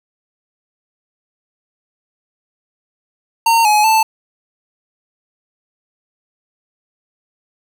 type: tone with pitch steps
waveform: square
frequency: 916 / 844 / 882 Hz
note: A#5 / G#5 / A5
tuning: -31 / +28 / +4 cents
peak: -10 dBFS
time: 3.46-4.03 s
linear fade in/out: 5 ms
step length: 190 ms
effects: none